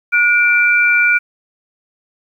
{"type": "tone pair together", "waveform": "sine", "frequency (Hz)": [1446.6, 2349], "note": ["F#6", "D7"], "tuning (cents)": [-39, 0], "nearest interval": "minor sixth", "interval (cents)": 839, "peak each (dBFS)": -12, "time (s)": [0.12, 1.19], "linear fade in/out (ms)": 20, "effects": ["8-bit"]}